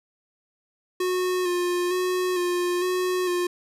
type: tone with vibrato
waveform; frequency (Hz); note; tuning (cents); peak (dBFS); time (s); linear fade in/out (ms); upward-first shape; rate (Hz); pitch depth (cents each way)
square; 360.1; F#4; -47; -23; 1-3.47; 5; square; 1.1; 26
effects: resampled to 32000 Hz